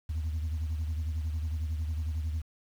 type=beating tone pair; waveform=sine; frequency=77.78 / 88.78 Hz; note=D#2 / F2; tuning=0 / +29 cents; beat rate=11 Hz; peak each=-28 / -37 dBFS; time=0.09-2.42 s; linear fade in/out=10 ms; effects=tanh soft clip ceiling -27 dBFS + 9-bit